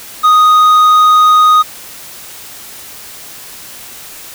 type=tone with tanh clipping; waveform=sine; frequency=1244.5 Hz; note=D#6; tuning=in tune; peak=-5 dBFS; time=0.23-1.63 s; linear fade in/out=20 ms; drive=6 dB; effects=white hiss -31 dBFS RMS until 4.34 s